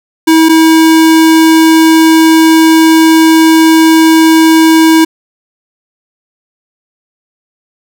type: tone pair in turn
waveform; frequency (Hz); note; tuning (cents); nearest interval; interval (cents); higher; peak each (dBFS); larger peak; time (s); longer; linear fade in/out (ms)
square; 321.8 / 321.8; E4 / E4; -42 / -42; unison; 0; neither; -3; neither; 0.27-0.49 / 0.49-5.05; second; 10
effects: none